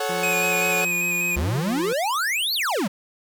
sawtooth chord, F# minor, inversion first, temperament equal with one note detuned, 432.9 / 554.4 / 740 Hz, A4 / C#5 / F#5, -28 / 0 / 0 cents, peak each -24 dBFS, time 0-0.85 s, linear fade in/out 5 ms
25% pulse tone, 175.5 Hz, F3, 9 cents sharp, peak -27 dBFS, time 0.09-1.93 s, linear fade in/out 5 ms
square tone with vibrato, 2489 Hz, D#7, in tune, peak -22 dBFS, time 0.23-1.36 s, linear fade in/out 5 ms, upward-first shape square, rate 5.1 Hz, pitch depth 22 cents each way
square exponential two-way sweep, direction up then down, 65 to 4640 to 166.6 Hz, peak -22 dBFS, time 1.36-2.88 s, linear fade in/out 10 ms, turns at 2.54 s
effects 8-bit

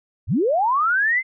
sine linear sweep, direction up, 58.27 to 2110 Hz, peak -16 dBFS, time 0.27-1.23 s, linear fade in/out 50 ms, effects none

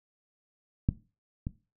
clicks, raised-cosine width 5 ms, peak -11 / -20 dBFS, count 2, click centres 0.889 / 1.469 s, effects noise-tail reverb RT60 0.3 s tail -17 dB re dry

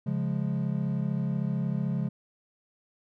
triangle chord, Db major, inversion none, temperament equal, 138.59 / 174.61 / 207.7 Hz, Db3 / F3 / Ab3, 0 / 0 / 0 cents, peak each -28 / -29 / -30 dBFS, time 0.06-2.09 s, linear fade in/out 10 ms, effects none

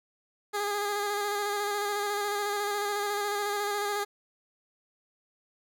15% pulse tone with vibrato, 410 Hz, G#4, 22 cents flat, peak -22 dBFS, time 0.53-4.05 s, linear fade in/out 20 ms, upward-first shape square, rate 14 Hz, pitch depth 22 cents each way, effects none

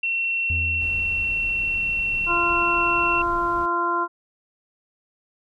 sine tone, 2716 Hz, F7, 49 cents flat, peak -21 dBFS, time 0.03-3.22 s, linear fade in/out 5 ms
triangle tone with exponential decay, 84.5 Hz, E2, 43 cents sharp, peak -21 dBFS, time 0.5-2.3 s, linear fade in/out 0 ms, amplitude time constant 390 ms
brown noise, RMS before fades -37 dBFS, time 0.81-3.66 s, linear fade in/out 5 ms
harmonic tone, 345.2 Hz, F4, 20 cents flat, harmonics 1 / 2 / 3 / 4, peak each -28 / -32 / -22 / -26 dBFS, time 2.26-4.08 s, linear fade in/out 50 ms
effects none

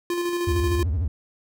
square tone with tremolo, 348.5 Hz, F4, 4 cents flat, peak -23 dBFS, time 0.1-0.83 s, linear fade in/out 2 ms, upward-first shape square, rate 13 Hz, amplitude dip 30%
triangle tone with vibrato, 80.9 Hz, E2, 32 cents flat, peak -19 dBFS, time 0.47-1.08 s, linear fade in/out 5 ms, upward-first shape sine, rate 13 Hz, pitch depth 280 cents each way
effects none

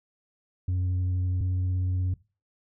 sine tone pair in turn, 91.2 / 91.66 Hz, F#2 / F#2, -24 / -16 cents, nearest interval unison, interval 8 cents, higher second, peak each -21 dBFS, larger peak neither, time 0.68-1.41 / 1.41-2.14 s, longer neither, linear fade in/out 5 ms, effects noise-tail reverb RT60 0.3 s tail -20 dB re dry + tanh soft clip ceiling -23 dBFS

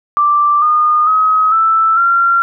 sine tone with pitch steps, 1175 / 1222.1 / 1271 / 1321.9 / 1374.9 Hz, D6 / D#6 / D#6 / E6 / F6, +1 / -31 / +36 / +4 / -27 cents, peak -8 dBFS, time 0.17-2.42 s, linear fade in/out 0 ms, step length 450 ms, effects none

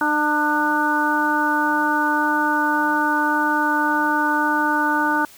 harmonic tone with a mistuned harmonic, 300.3 Hz, D4, 39 cents sharp, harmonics 1 / 2 / 3 / 4 / 5, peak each -23 / -31 / -21 / -26 / -21 dBFS, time 0.01-5.25 s, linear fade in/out 2 ms, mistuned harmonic 5, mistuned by -24 cents, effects white hiss -46 dBFS RMS until 5.37 s

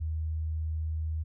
sine tone, 79 Hz, D#2, 27 cents sharp, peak -29 dBFS, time 0-1.24 s, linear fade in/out 20 ms, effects none

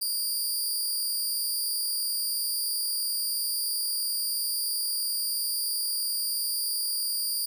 15% pulse tone with amplitude modulation, 4763 Hz, D8, 24 cents sharp, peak -17 dBFS, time 0.01-7.46 s, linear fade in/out 10 ms, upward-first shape sine, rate 223 Hz, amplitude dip 75%, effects none

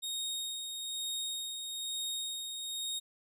sawtooth tone with tremolo, 3729 Hz, A#7, in tune, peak -31 dBFS, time 0.02-3 s, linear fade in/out 20 ms, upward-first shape sine, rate 1.1 Hz, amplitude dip 40%, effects resampled to 32000 Hz

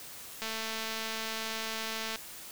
click train, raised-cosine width 0.2 ms, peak -19 dBFS, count 387, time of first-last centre 0.42-2.159 s, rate 222 Hz, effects white hiss -46 dBFS RMS until 2.51 s

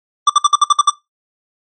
square tone bursts, 1174.7 Hz, D6, in tune, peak -6 dBFS, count 8, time 0.27-0.899 s, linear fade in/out 5 ms, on 27 ms, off 59 ms, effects noise-tail reverb RT60 0.2 s tail -21 dB re dry + MP3 32 kbps

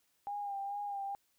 sine tone with vibrato, 805 Hz, G5, 46 cents sharp, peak -36 dBFS, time 0.27-1.15 s, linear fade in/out 0 ms, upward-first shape sine, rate 2.3 Hz, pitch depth 34 cents each way, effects white hiss -75 dBFS RMS until 1.38 s

